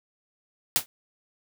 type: noise with exponential decay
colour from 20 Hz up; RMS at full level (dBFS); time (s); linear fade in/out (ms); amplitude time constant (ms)
white; -17; 0.76-0.86; 0; 20
effects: none